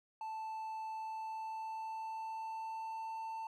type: tone with pitch glide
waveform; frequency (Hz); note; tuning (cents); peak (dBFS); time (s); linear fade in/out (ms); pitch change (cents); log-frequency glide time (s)
triangle; 880 to 892.8; A5 to A5; 0 to +25; -38; 0.21-3.47; 2; +25; 0.87-3.2
effects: none